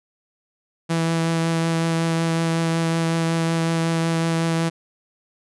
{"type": "tone with vibrato", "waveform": "sawtooth", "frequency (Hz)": 164.81, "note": "E3", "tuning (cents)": 0, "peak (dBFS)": -15, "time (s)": [0.89, 4.7], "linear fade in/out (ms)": 20, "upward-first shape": "triangle", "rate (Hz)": 5.4, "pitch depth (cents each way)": 12, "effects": ["resampled to 24000 Hz"]}